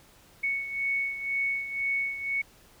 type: beating tone pair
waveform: sine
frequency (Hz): 2217 / 2219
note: C#7 / C#7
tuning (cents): 0 / +1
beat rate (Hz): 2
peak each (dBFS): -28 / -34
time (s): 0.43-2.42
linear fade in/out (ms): 10
effects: pink hiss -57 dBFS RMS until 2.8 s